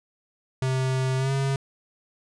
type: tone with pitch glide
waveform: square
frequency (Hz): 130.81 to 136.36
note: C3 to C#3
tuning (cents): 0 to -28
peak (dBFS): -23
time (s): 0.62-1.56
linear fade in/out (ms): 2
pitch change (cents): +72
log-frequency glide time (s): 1.17-1.32
effects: resampled to 22050 Hz